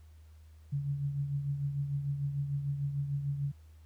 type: tone with tremolo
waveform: sine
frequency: 141.4 Hz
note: C#3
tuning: 35 cents sharp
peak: -28 dBFS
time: 0.72-3.52 s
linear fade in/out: 10 ms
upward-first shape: triangle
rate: 6.7 Hz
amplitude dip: 60%
effects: added 78 Hz sine -52 dBFS peak until 3.85 s + pink hiss -70 dBFS RMS until 3.85 s